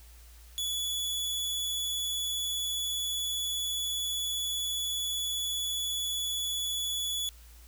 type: tone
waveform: sawtooth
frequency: 3417 Hz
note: G#7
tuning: 49 cents sharp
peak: -27 dBFS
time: 0.58-7.29 s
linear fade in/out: 0 ms
effects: added 58 Hz sine -50 dBFS peak until 7.67 s + white hiss -58 dBFS RMS until 7.67 s